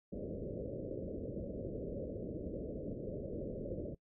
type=low-pass noise; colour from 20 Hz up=white; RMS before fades=-42 dBFS; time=0.12-3.95 s; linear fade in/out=10 ms; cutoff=590 Hz; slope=96 dB/octave; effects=noise-tail reverb RT60 0.1 s tail -22 dB re dry